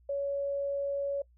sine tone, 561 Hz, C#5, 21 cents sharp, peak -29 dBFS, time 0.09-1.22 s, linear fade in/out 5 ms, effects noise-tail reverb RT60 0.1 s tail -22 dB re dry + added 60 Hz sine -59 dBFS peak until 1.37 s

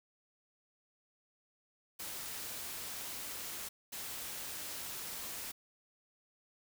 white noise bursts at uneven times, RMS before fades -43 dBFS, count 2, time 1.99-3.69 / 3.92-5.52 s, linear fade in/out 10 ms, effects none

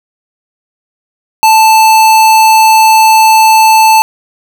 square tone, 880 Hz, A5, in tune, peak -3 dBFS, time 1.43-4.02 s, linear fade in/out 0 ms, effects none

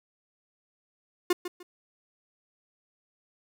45% pulse tone with echo, 357 Hz, F4, 38 cents sharp, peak -20 dBFS, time 1.3-1.33 s, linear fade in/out 5 ms, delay 150 ms, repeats 2, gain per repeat -12 dB, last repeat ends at 1.63 s, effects none

